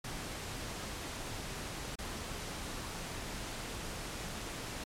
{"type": "noise with dropouts", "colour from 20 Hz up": "pink", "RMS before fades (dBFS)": -41, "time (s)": [0.04, 4.84], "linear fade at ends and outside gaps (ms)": 5, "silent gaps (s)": [1.956, 1.986], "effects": ["low-pass 10000 Hz 12 dB/octave", "MP3 96 kbps"]}